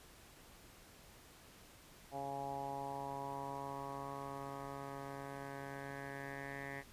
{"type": "tone with low-pass filter sweep", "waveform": "10% pulse", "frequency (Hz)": 138.59, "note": "C#3", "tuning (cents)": 0, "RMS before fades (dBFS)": -45, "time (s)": [2.11, 6.84], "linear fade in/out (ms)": 50, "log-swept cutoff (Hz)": [770, 1900], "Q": 5.8, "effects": ["pink hiss -60 dBFS RMS until 6.92 s", "resampled to 32000 Hz"]}